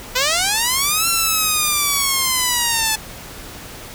5% pulse linear two-way sweep, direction up then down, 487.4 to 1364 to 863 Hz, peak -4 dBFS, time 0.15-2.96 s, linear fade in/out 10 ms, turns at 1.08 s, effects pink hiss -35 dBFS RMS until 3.94 s

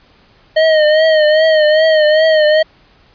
square tone with vibrato, 622.3 Hz, D#5, in tune, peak -8 dBFS, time 0.56-2.63 s, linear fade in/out 10 ms, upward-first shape triangle, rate 2.5 Hz, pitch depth 63 cents each way, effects pink hiss -49 dBFS RMS until 3.14 s + resampled to 11025 Hz

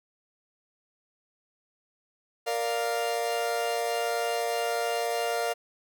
40% pulse chord, Bb major, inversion none, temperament equal, 466.2 / 587.3 / 698.5 Hz, Bb4 / D5 / F5, 0 / 0 / 0 cents, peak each -30 / -33 / -29 dBFS, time 2.46-5.54 s, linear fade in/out 20 ms, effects none

